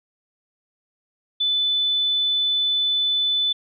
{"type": "tone", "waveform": "sine", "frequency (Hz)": 3500, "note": "A7", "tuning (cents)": -10, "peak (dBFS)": -18, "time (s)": [1.4, 3.53], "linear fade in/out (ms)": 10, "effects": []}